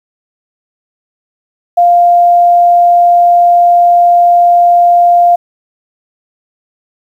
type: tone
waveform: sine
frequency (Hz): 698.5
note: F5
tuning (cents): 0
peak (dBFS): -3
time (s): 1.77-5.36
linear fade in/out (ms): 10
effects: 7-bit